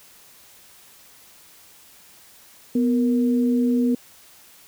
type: tone pair together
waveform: sine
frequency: 247 / 466.2 Hz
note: B3 / A#4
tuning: 0 / 0 cents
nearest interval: major seventh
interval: 1100 cents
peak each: -17 / -27 dBFS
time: 2.75-3.95 s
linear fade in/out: 5 ms
effects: white hiss -50 dBFS RMS until 4.67 s